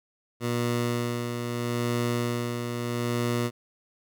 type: tone with tremolo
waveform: 15% pulse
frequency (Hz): 120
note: B2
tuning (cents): -49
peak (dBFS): -18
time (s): 0.4-3.51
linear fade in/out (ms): 50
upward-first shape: sine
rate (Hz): 0.77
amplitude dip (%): 45
effects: none